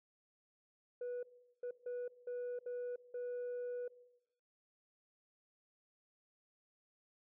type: tone bursts at uneven times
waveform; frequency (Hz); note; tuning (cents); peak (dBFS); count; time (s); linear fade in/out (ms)
sine; 489.8; B4; -14; -37; 6; 1.01-1.23 / 1.63-1.71 / 1.86-2.08 / 2.27-2.59 / 2.66-2.96 / 3.14-3.88; 5
effects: noise-tail reverb RT60 1.0 s tail -20 dB re dry + tanh soft clip ceiling -38 dBFS